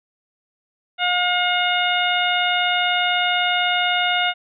harmonic tone with a mistuned harmonic, 716 Hz, F5, 43 cents sharp, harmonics 1 / 2 / 3 / 4 / 5, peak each -22 / -23 / -24 / -23 / -26 dBFS, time 0.98-4.34 s, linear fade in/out 50 ms, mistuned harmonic 5, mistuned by +24 cents, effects none

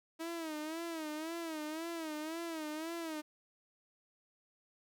sawtooth tone with vibrato, 320 Hz, D#4, 49 cents sharp, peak -35 dBFS, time 0.19-3.22 s, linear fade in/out 20 ms, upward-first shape sine, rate 1.9 Hz, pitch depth 98 cents each way, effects none

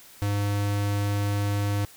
square tone, 101.8 Hz, G#2, 34 cents flat, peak -24 dBFS, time 0.22-1.85 s, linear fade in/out 0 ms, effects white hiss -50 dBFS RMS until 1.96 s

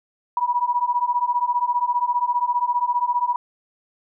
sine beating tone pair, 963 / 978 Hz, B5 / B5, -44 / -17 cents, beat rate 15 Hz, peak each -22 / -21 dBFS, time 0.37-3.36 s, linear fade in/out 2 ms, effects none

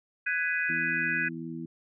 sine chord, G# minor seventh, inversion third, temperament just, 1495.1 / 1661.2 / 1993.5 / 2492 Hz, F#6 / G#6 / B6 / D#7, +18 / 0 / +16 / +2 cents, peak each -31 / -30 / -35 / -32 dBFS, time 0.26-1.29 s, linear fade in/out 10 ms
harmonic tone, 82.41 Hz, E2, in tune, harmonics 2 / 3 / 4, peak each -39 / -39 / -39 dBFS, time 0.69-1.66 s, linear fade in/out 5 ms
effects none

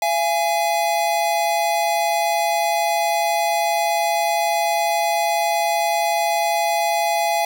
square tone pair together, 680.3 / 830.6 Hz, F5 / G#5, -46 / 0 cents, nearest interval minor third, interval 346 cents, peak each -21 dBFS, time 0.02-7.45 s, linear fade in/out 2 ms, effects none

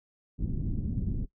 pink low-pass noise, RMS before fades -31 dBFS, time 0.38-1.26 s, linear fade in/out 20 ms, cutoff 260 Hz, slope 24 dB/octave, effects noise-tail reverb RT60 0.1 s tail -18 dB re dry

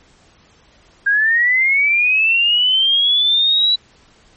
sine linear sweep, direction up, 1600 to 3951 Hz, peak -11 dBFS, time 1.06-3.76 s, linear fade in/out 10 ms, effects pink hiss -51 dBFS RMS until 4.36 s + MP3 32 kbps

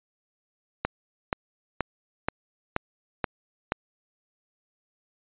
click train, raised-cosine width 0.5 ms, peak -9 dBFS, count 7, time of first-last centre 0.85-3.721 s, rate 2.09 Hz, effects resampled to 8000 Hz

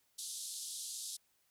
white band-pass noise, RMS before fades -44 dBFS, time 0.18-1.17 s, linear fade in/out 10 ms, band 3500 to 11000 Hz, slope 48 dB/octave, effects white hiss -75 dBFS RMS until 1.5 s

